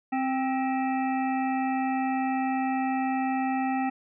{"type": "harmonic tone with a mistuned harmonic", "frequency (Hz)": 262.7, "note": "C4", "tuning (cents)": 7, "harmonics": [1, 3, 5, 7, 9, 10], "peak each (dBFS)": [-27, -28, -40, -39, -44, -42], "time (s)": [0.12, 3.9], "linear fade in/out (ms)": 10, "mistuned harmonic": 7, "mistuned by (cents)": 58, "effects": []}